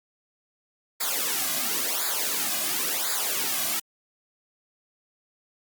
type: noise with flanger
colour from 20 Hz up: white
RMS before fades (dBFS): -27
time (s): 1-3.8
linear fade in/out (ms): 10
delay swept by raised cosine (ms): 0.34 to 2.24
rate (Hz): 0.95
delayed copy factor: -0.85
effects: high-pass 200 Hz 12 dB/octave + Opus 48 kbps